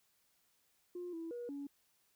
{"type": "tone with pitch steps", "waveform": "sine", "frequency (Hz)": [354.5, 329.8, 480.7, 282.6], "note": ["F4", "E4", "B4", "C#4"], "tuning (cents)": [26, 1, -47, 34], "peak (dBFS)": -40, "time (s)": [0.95, 1.67], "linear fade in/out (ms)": 5, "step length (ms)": 180, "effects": ["tanh soft clip ceiling -37 dBFS", "white hiss -75 dBFS RMS until 2.15 s"]}